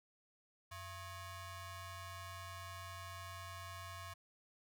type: ring-modulated tone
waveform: sawtooth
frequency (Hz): 586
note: D5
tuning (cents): -4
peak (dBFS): -40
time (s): 0.71-4.14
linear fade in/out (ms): 10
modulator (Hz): 495
effects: none